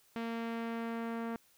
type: tone with low-pass filter sweep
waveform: sawtooth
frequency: 230 Hz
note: A#3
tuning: 23 cents flat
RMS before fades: -38 dBFS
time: 0.16-1.36 s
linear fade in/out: 0 ms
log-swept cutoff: 3000 to 1600 Hz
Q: 1
effects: white hiss -67 dBFS RMS until 1.57 s